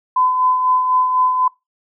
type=tone with tremolo; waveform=sine; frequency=1014 Hz; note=B5; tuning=45 cents sharp; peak=-11 dBFS; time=0.16-1.48 s; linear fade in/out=5 ms; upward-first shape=sine; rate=4 Hz; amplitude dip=45%; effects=noise-tail reverb RT60 0.2 s tail -22 dB re dry